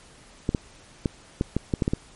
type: clicks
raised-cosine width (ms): 3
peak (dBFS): -9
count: 9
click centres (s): 0.491 / 0.548 / 1.058 / 1.411 / 1.566 / 1.738 / 1.822 / 1.879 / 1.935
effects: pink hiss -51 dBFS RMS until 2.15 s + MP3 48 kbps